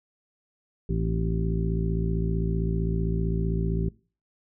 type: harmonic tone with a mistuned harmonic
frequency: 55.5 Hz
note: A1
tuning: 16 cents sharp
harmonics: 1 / 2 / 3 / 4 / 5 / 6 / 7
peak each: -27 / -31 / -28 / -38 / -39 / -41 / -34 dBFS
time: 0.89-3.89 s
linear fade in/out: 5 ms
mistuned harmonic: 5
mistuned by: -77 cents
effects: noise-tail reverb RT60 0.4 s tail -24 dB re dry